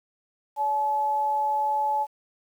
sine tone pair together, 570.8 / 859 Hz, D5 / A5, -49 / -42 cents, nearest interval perfect fifth, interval 707 cents, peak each -34 / -22 dBFS, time 0.56-2.07 s, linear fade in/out 50 ms, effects 9-bit

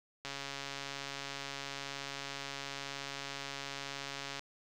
click train, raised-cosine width 0.2 ms, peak -23 dBFS, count 577, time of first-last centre 0.25-4.394 s, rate 139 Hz, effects 10-bit

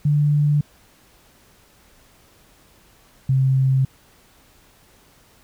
sine tone pair in turn, 147.2 / 132.79 Hz, D3 / C3, +4 / +26 cents, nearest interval major second, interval 178 cents, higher first, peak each -14 dBFS, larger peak neither, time 0.05-0.61 / 3.29-3.85 s, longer neither, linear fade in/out 5 ms, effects pink hiss -54 dBFS RMS until 5.43 s

